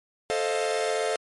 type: chord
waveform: 45% pulse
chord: F dominant seventh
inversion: first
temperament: equal with one note detuned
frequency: 440 / 527.8 / 622.3 / 698.5 Hz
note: A4 / C5 / Eb5 / F5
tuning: 0 / +15 / 0 / 0 cents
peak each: -28 / -31 / -31 / -31 dBFS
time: 0.3-1.16 s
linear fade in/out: 0 ms
effects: MP3 48 kbps